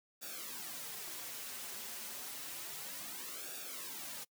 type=noise with flanger; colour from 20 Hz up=white; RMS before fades=-45 dBFS; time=0.21-4.25 s; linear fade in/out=20 ms; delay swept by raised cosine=0.96 to 6.56 ms; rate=0.3 Hz; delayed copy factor=-0.75; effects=noise-tail reverb RT60 0.1 s tail -25 dB re dry + high-pass 150 Hz 12 dB/octave